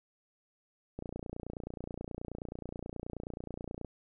click train, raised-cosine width 2 ms, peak -26 dBFS, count 85, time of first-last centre 0.99-3.847 s, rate 29.4 Hz, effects none

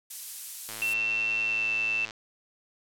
violet noise, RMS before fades -33 dBFS, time 0.1-0.94 s, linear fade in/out 10 ms
click train, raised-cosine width 0.2 ms, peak -22 dBFS, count 157, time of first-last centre 0.69-2.108 s, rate 110 Hz
sine tone with pitch glide, 2695 to 2666 Hz, E7 to E7, +38 to +19 cents, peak -25 dBFS, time 0.82-2.05 s, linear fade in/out 0 ms, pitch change -19 cents, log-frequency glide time 1.45-1.7 s
effects low-pass 11000 Hz 12 dB/octave

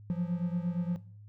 triangle beating tone pair, 172 / 180.6 Hz, F3 / F#3, -26 / -42 cents, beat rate 8.6 Hz, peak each -30 dBFS, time 0.1-0.96 s, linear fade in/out 0 ms, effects noise-tail reverb RT60 0.5 s tail -18 dB re dry + added 104 Hz sine -48 dBFS peak until 1.28 s

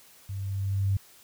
sine tone with level ramp, 98 Hz, G2, in tune, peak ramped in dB -32 to -21 dBFS, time 0.29-0.97 s, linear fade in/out 5 ms, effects white hiss -55 dBFS RMS until 1.23 s

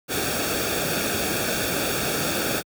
pink noise with comb filter, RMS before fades -25 dBFS, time 0.08-2.63 s, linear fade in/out 50 ms, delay 0.99 ms, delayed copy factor -0.7, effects high-pass 60 Hz 12 dB/octave

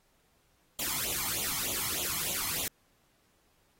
white noise with flanger, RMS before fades -33 dBFS, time 0.79-2.68 s, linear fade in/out 2 ms, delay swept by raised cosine 0.28 to 0.97 ms, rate 3.3 Hz, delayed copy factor +0.9, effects pink hiss -70 dBFS RMS until 3.79 s + AAC 48 kbps

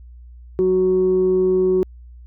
sine tone pair together, 185 / 370.9 Hz, F#3 / F#4, 0 / +4 cents, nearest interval octave, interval 1204 cents, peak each -23 / -13 dBFS, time 0.59-1.83 s, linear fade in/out 0 ms, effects tanh soft clip ceiling -9 dBFS + added 60 Hz sine -38 dBFS peak until 2.26 s

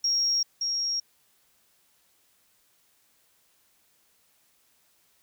sine tone with echo, 5588 Hz, F8, in tune, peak -21 dBFS, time 0.04-0.43 s, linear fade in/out 5 ms, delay 570 ms, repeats 1, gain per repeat -4 dB, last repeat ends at 1 s, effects tanh soft clip ceiling -17 dBFS + white hiss -66 dBFS RMS until 5.22 s

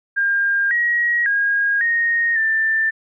sine tone with pitch steps, 1606 / 1900 / 1632 / 1860 / 1779 Hz, G6 / A#6 / G#6 / A#6 / A6, +41 / +33 / -31 / -4 / +19 cents, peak -15 dBFS, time 0.16-2.91 s, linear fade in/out 20 ms, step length 550 ms, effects none

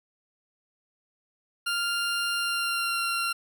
20% pulse tone with pitch glide, 1396.9 to 1376.9 Hz, F6 to F6, 0 to -25 cents, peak -21 dBFS, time 1.66-3.33 s, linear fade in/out 10 ms, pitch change -25 cents, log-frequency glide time 2.36-3.01 s, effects none

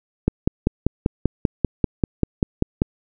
click train, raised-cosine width 3 ms, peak -3 dBFS, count 14, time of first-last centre 0.28-2.819 s, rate 5.12 Hz, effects none

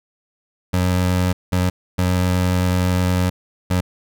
25% pulse tone bursts at uneven times, 90.8 Hz, F#2, 32 cents flat, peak -12 dBFS, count 4, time 0.73-1.33 / 1.52-1.7 / 1.98-3.3 / 3.7-3.81 s, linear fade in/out 10 ms, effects none

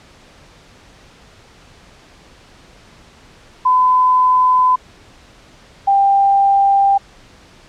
sine tone pair in turn, 1011 / 792 Hz, B5 / G5, +40 / +18 cents, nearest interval major third, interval 422 cents, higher first, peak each -9 dBFS, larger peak neither, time 3.65-4.76 / 5.87-6.98 s, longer neither, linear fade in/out 10 ms, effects pink hiss -45 dBFS RMS until 7.68 s + low-pass 6000 Hz 12 dB/octave

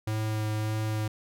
square tone with vibrato, 108.2 Hz, A2, 29 cents flat, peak -28 dBFS, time 0.07-1.08 s, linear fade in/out 5 ms, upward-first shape sine, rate 1.7 Hz, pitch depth 11 cents each way, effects none

